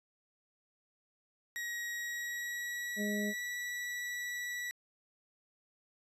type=tone with pitch glide; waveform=40% pulse; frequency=1900 to 1947.8 Hz; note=A#6 to B6; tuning=+33 to -24 cents; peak=-36 dBFS; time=1.56-4.71 s; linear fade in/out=0 ms; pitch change=+43 cents; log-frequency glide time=1.94-3.41 s
type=harmonic tone; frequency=207.7 Hz; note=G#3; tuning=in tune; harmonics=1 / 2 / 3; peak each=-34 / -41 / -43 dBFS; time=2.96-3.34 s; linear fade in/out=50 ms
effects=resampled to 32000 Hz